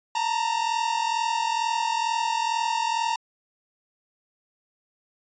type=tone pair together; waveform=45% pulse; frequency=898.8 / 941 Hz; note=A5 / A#5; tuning=+37 / +16 cents; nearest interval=minor second; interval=79 cents; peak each=-26 dBFS; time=0.15-3.16 s; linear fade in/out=5 ms; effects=resampled to 16000 Hz